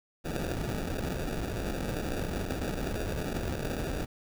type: noise with sample-and-hold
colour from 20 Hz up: pink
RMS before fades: -33 dBFS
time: 0.24-4.06 s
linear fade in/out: 20 ms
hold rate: 1050 Hz
effects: none